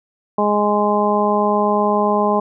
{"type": "harmonic tone", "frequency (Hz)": 207.7, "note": "G#3", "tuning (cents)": 0, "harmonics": [1, 2, 3, 4, 5], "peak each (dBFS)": [-20, -20, -20, -20, -20], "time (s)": [0.38, 2.4], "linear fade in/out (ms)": 5, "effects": []}